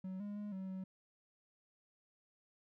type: tone with pitch steps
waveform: triangle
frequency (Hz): 187.5 / 205.1 / 207.4 / 189.8 / 188.5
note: F#3 / G#3 / G#3 / F#3 / F#3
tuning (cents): +23 / -21 / -2 / +44 / +32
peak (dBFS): -39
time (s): 0.04-0.84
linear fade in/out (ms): 5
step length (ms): 160
effects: none